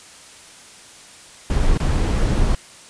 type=noise with dropouts; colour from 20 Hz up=brown; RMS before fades=-17 dBFS; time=1.5-2.55 s; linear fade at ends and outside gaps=2 ms; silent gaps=1.776-1.8 s; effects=white hiss -43 dBFS RMS until 2.89 s + resampled to 22050 Hz